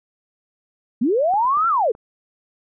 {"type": "linear two-way sweep", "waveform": "sine", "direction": "up then down", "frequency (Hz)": [206.6, 1384, 394.4], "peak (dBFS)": -15, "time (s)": [1.01, 1.92], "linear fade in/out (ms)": 10, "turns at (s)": 1.68}
{"type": "clicks", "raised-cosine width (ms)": 1, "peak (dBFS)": [-25, -31, -27, -30, -30], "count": 5, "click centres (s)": [1.338, 1.451, 1.572, 1.644, 1.951]}
{"effects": []}